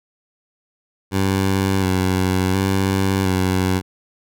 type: tone with vibrato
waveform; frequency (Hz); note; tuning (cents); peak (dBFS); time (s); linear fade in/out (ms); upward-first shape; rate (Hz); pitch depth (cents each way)
15% pulse; 94.7; F#2; +41; -10; 1.11-3.82; 50; square; 0.7; 30
effects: none